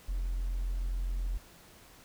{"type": "tone with hard clipping", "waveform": "triangle", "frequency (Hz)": 43.65, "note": "F1", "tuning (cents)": 0, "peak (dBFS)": -30, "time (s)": [0.08, 1.38], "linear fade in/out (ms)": 10, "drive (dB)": 3, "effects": ["pink hiss -56 dBFS RMS until 2.04 s"]}